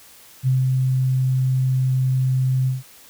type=tone with ADSR envelope; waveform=sine; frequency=130 Hz; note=C3; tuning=11 cents flat; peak=-14 dBFS; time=0.43-2.83 s; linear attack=42 ms; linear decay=170 ms; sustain=-2 dB; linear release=160 ms; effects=white hiss -47 dBFS RMS until 3.09 s